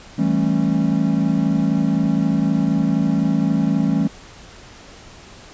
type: chord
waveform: triangle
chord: A dominant seventh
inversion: second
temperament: equal with one note detuned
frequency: 164.81 / 196 / 220 / 272.7 Hz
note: E3 / G3 / A3 / C#4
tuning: 0 / 0 / 0 / -28 cents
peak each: -19 dBFS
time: 0.18-4.08 s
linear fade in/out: 10 ms
effects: pink hiss -42 dBFS RMS until 5.53 s + resampled to 16000 Hz